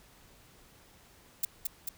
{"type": "noise with echo", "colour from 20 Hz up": "violet", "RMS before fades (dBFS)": -28, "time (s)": [1.43, 1.45], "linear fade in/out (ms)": 5, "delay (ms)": 220, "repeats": 2, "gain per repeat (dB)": -3, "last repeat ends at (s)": 1.89, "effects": ["pink hiss -59 dBFS RMS until 1.97 s"]}